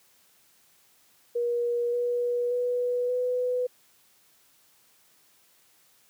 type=tone with pitch steps; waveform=sine; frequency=477.7 / 484.4 / 491.1 / 498 Hz; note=A#4 / B4 / B4 / B4; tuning=+42 / -34 / -10 / +14 cents; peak=-24 dBFS; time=1.35-3.67 s; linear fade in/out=10 ms; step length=580 ms; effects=white hiss -62 dBFS RMS until 6.09 s + high-pass 80 Hz 12 dB/octave